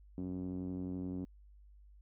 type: tone with low-pass filter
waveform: 5% pulse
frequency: 91.6 Hz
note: F#2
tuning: 17 cents flat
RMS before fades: -40 dBFS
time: 0.18-1.25 s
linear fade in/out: 0 ms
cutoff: 250 Hz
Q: 3
effects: added 50 Hz sine -56 dBFS peak until 2.01 s